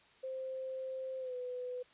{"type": "tone with pitch glide", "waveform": "sine", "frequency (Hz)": [523.3, 498.8], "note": ["C5", "B4"], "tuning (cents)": [0, 17], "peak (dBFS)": -38, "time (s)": [0.23, 1.83], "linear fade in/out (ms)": 10, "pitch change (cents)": -83, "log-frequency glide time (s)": [1.19, 1.35], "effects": ["white hiss -64 dBFS RMS until 1.93 s", "resampled to 8000 Hz"]}